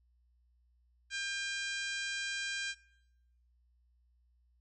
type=harmonic tone with a mistuned harmonic; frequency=796 Hz; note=G5; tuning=26 cents sharp; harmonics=2 / 3 / 4 / 5 / 6 / 7 / 8 / 9 / 10; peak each=-38 / -42 / -44 / -46 / -48 / -49 / -50 / -51 / -52 dBFS; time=1.1-2.75 s; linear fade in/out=50 ms; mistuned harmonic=3; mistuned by=+23 cents; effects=noise-tail reverb RT60 0.9 s tail -23 dB re dry + added 60 Hz sine -67 dBFS peak until 4.6 s